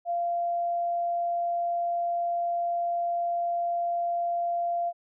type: tone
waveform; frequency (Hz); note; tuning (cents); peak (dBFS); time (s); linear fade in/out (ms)
sine; 691; F5; -19; -25; 0.05-4.93; 50
effects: none